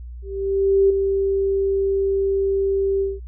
sine tone with ADSR envelope, 391.4 Hz, G4, 3 cents flat, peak -11 dBFS, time 0.22-3.2 s, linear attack 680 ms, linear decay 5 ms, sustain -6 dB, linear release 190 ms, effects added 60 Hz sine -32 dBFS peak until 3.27 s

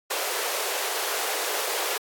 pink high-pass noise, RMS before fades -28 dBFS, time 0.1-1.98 s, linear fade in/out 10 ms, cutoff 390 Hz, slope 48 dB/octave, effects AAC 64 kbps

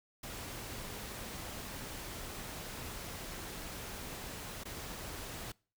pink noise with dropouts, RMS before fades -44 dBFS, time 0.23-5.52 s, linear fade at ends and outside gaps 5 ms, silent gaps 4.637-4.653 s, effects noise-tail reverb RT60 0.4 s tail -25 dB re dry

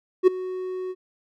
triangle tone with ADSR envelope, 370 Hz, F#4, in tune, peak -7 dBFS, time 0.23-0.95 s, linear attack 43 ms, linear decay 10 ms, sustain -19 dB, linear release 44 ms, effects none

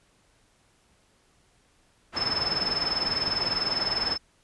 white low-pass noise, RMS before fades -34 dBFS, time 2.12-4.18 s, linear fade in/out 50 ms, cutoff 1600 Hz, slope 12 dB/octave
sine tone with tremolo, 5240 Hz, E8, 11 cents flat, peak -22 dBFS, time 2.16-4.18 s, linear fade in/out 20 ms, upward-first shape sine, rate 20 Hz, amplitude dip 85%
clicks, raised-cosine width 5 ms, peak -31 / -29 dBFS, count 2, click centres 2.421 / 3.279 s
effects pink hiss -64 dBFS RMS until 4.43 s + resampled to 24000 Hz

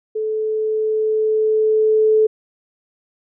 sine tone with level ramp, 434.3 Hz, A4, 23 cents flat, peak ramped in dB -19 to -10 dBFS, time 0.15-2.27 s, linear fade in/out 10 ms, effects none

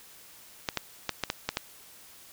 clicks, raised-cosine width 0.2 ms, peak -10 dBFS, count 7, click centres 0.688 / 0.773 / 1.093 / 1.237 / 1.301 / 1.49 / 1.571 s, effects white hiss -52 dBFS RMS until 2.32 s

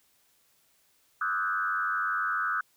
sine tone with frequency modulation, 1383 Hz, F6, 17 cents flat, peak -26 dBFS, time 1.21-2.61 s, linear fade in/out 5 ms, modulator 93.9 Hz, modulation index 2, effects white hiss -67 dBFS RMS until 2.76 s

